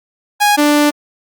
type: tone pair in turn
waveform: sawtooth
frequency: 826 / 294.6 Hz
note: G#5 / D4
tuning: -10 / +6 cents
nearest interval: octave + tritone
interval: 1784 cents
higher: first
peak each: -5 dBFS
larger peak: neither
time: 0.4-0.57 / 0.57-0.91 s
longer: second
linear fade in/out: 20 ms
effects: Opus 48 kbps